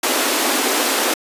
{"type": "high-pass noise", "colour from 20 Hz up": "pink", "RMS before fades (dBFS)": -18, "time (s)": [0.03, 1.14], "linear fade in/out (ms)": 5, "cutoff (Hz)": 240, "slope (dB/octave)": 96, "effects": ["resampled to 32000 Hz"]}